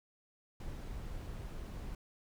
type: noise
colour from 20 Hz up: brown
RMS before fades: -43 dBFS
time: 0.6-1.95 s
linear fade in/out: 2 ms
effects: none